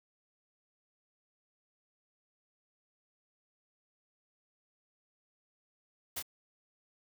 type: noise with echo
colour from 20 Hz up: white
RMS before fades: -37 dBFS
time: 6.16-6.2 s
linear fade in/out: 10 ms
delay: 26 ms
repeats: 1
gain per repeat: -4 dB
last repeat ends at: 6.226 s
effects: none